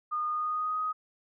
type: tone with pitch glide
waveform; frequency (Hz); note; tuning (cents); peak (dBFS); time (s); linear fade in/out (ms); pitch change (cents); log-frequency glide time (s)
sine; 1223 to 1253.8; D#6 to D#6; -30 to +13; -28; 0.11-0.93; 20; +43; 0.28-0.8
effects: none